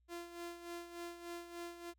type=tone with tremolo; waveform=sawtooth; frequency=344.1 Hz; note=F4; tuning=26 cents flat; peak=-39 dBFS; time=0.08-1.94 s; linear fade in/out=50 ms; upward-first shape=sine; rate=3.4 Hz; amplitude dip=65%; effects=added 60 Hz sine -70 dBFS peak until 1.98 s